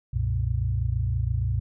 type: tone cluster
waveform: sine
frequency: 64.8 / 93.6 / 119.8 Hz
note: C2 / F#2 / A#2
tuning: -16 / +20 / +48 cents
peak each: -27 dBFS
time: 0.13-1.6 s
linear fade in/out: 10 ms
effects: none